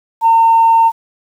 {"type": "tone", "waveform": "sine", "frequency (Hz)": 910, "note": "A#5", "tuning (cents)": -42, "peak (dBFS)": -5, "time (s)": [0.21, 0.92], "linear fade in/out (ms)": 50, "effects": ["tanh soft clip ceiling -2 dBFS", "7-bit"]}